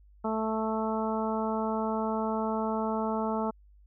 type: harmonic tone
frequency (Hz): 220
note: A3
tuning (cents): 0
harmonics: 1 / 2 / 3 / 4 / 5 / 6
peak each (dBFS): -31 / -34 / -35 / -34 / -39 / -39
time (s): 0.24-3.51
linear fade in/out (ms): 10
effects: added 50 Hz sine -54 dBFS peak until 3.86 s